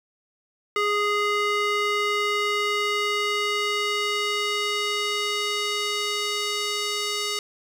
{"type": "tone with band-pass filter sweep", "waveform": "square", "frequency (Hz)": 414.1, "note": "G#4", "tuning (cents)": -5, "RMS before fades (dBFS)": -25, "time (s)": [0.76, 7.39], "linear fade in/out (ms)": 2, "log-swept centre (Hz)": [1700, 4500], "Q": 1, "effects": ["8-bit"]}